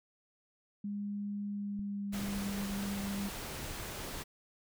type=tone with pitch glide; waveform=sine; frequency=203.8 to 199.38 Hz; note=G#3 to G3; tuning=-32 to +30 cents; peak=-35 dBFS; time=0.84-3.29 s; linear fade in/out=5 ms; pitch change=-38 cents; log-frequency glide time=1.47-2.45 s
type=clicks; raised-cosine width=5 ms; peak=-36 dBFS; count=8; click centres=1.793 / 2.288 / 2.636 / 3.185 / 3.448 / 3.63 / 3.71 / 3.799 s
type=noise; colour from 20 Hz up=pink; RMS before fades=-42 dBFS; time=2.12-4.24 s; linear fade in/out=20 ms
effects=none